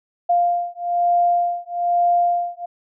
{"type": "beating tone pair", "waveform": "sine", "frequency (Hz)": [698.5, 699.6], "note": ["F5", "F5"], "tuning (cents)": [0, 3], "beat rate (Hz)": 1.1, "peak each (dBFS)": -19, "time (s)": [0.29, 2.66], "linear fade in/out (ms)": 10, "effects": []}